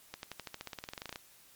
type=accelerating click train; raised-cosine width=0.2 ms; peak=-23 dBFS; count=19; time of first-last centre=0.14-1.159 s; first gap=91 ms; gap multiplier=0.94; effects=white hiss -60 dBFS RMS until 1.55 s + MP3 96 kbps